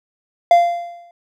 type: tone with exponential decay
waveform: triangle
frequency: 692 Hz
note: F5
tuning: 16 cents flat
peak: -3 dBFS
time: 0.51-1.11 s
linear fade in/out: 2 ms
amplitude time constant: 130 ms
effects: none